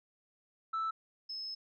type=tone pair in turn; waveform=sine; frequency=1318.5 / 5192 Hz; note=E6 / E8; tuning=0 / -27 cents; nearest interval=2 octaves; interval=2373 cents; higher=second; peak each=-30 / -38 dBFS; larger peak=first; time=0.73-0.91 / 1.29-1.55 s; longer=second; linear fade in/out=10 ms; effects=tanh soft clip ceiling -30 dBFS